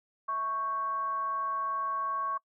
sine tone with frequency modulation, 1108.7 Hz, C#6, in tune, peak -29 dBFS, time 0.28-2.38 s, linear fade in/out 10 ms, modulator 460 Hz, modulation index 0.28, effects noise-tail reverb RT60 0.1 s tail -25 dB re dry

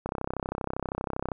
click train, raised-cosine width 1 ms, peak -16 dBFS, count 42, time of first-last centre 0.06-1.318 s, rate 32.6 Hz, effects none

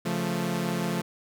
sawtooth chord, Db augmented, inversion none, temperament equal, 138.59 / 174.61 / 220 Hz, Db3 / F3 / A3, 0 / 0 / 0 cents, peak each -31 / -25 / -27 dBFS, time 0.05-1.02 s, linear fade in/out 10 ms, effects none

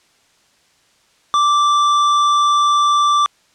sine tone with tanh clipping, 1172 Hz, D6, 4 cents flat, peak -13 dBFS, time 1.34-3.26 s, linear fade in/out 0 ms, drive 13 dB, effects white hiss -56 dBFS RMS until 3.54 s + low-pass 7000 Hz 12 dB/octave

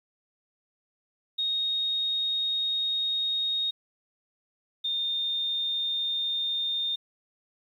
sine tone pair in turn, 3730 / 3636 Hz, A#7 / A#7, 0 / -44 cents, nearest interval unison, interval 44 cents, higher first, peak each -25 / -26 dBFS, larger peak first, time 1.38-3.71 / 4.84-6.96 s, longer first, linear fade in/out 10 ms, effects 10-bit

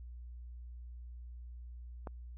click, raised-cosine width 1 ms, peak -28 dBFS, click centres 2.072 s, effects added 60 Hz sine -45 dBFS peak until 2.37 s

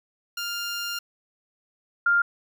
15% pulse / sine tone pair in turn, 1400 / 1400 Hz, F6 / F6, +4 / +4 cents, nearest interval unison, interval 0 cents, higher neither, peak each -22 / -17 dBFS, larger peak second, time 0.37-0.99 / 2.06-2.22 s, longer first, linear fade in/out 5 ms, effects none

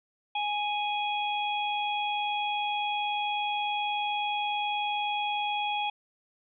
harmonic tone, 830.6 Hz, G#5, in tune, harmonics 1 / 3 / 4, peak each -29 / -34 / -35 dBFS, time 0.35-5.9 s, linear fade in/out 5 ms, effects none

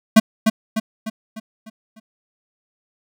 square tone with echo, 220 Hz, A3, in tune, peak -6 dBFS, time 0.16-0.2 s, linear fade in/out 10 ms, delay 300 ms, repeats 6, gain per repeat -6 dB, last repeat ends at 2 s, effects none

